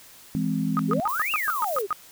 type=chord; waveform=sine; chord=E augmented; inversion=none; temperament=equal with one note detuned; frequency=164.81 / 207.7 / 260.6 Hz; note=E3 / G#3 / B#3; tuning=0 / 0 / -7 cents; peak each=-27 dBFS; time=0.35-1 s; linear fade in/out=0 ms
type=tone bursts; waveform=sine; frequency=1244.5 Hz; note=D#6; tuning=in tune; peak=-21 dBFS; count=9; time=0.77-1.928 s; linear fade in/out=0 ms; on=22 ms; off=120 ms
type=exponential two-way sweep; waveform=sine; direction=up then down; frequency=370 to 2862 to 370 Hz; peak=-25 dBFS; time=0.88-1.87 s; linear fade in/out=20 ms; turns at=1.32 s
type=noise with tremolo; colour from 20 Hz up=violet; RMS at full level=-34 dBFS; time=1.08-1.82 s; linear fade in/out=10 ms; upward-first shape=sine; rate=17 Hz; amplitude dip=25%
effects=white hiss -49 dBFS RMS until 2.11 s